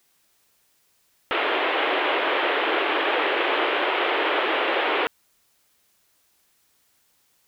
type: band-pass noise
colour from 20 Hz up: pink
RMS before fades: -23 dBFS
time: 1.31-5.07 s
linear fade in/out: 0 ms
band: 330 to 3300 Hz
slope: 48 dB/octave
effects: white hiss -65 dBFS RMS until 7.47 s